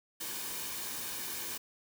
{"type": "noise with comb filter", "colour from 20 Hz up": "white", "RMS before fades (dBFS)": -39, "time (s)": [0.2, 1.58], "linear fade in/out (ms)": 10, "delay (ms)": 1.5, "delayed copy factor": -0.5, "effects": []}